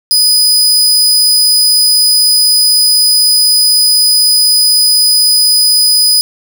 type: tone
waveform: sawtooth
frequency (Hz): 4978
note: D#8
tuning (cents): 0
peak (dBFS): -3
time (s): 0.11-6.21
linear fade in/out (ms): 0
effects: none